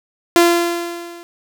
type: tone with level ramp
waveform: sawtooth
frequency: 343.3 Hz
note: F4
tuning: 30 cents flat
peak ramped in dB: -3 to -31 dBFS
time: 0.36-1.23 s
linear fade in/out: 0 ms
effects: none